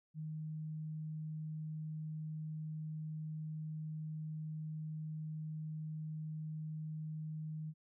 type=tone; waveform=sine; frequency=155.56 Hz; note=D#3; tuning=in tune; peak=-40 dBFS; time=0.14-7.74 s; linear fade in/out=50 ms; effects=none